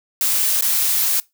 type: noise with dropouts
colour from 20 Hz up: blue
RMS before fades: -18 dBFS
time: 0.21-1.2 s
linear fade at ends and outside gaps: 1 ms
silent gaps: 0.61-0.622 s
effects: noise-tail reverb RT60 0.2 s tail -22 dB re dry